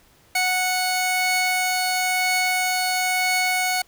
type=tone pair together; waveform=sawtooth; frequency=737 / 2210 Hz; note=F#5 / C#7; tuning=-7 / -6 cents; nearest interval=octave + perfect fifth; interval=1901 cents; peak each=-19 dBFS; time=0.35-3.82 s; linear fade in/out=5 ms; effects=pink hiss -56 dBFS RMS until 3.87 s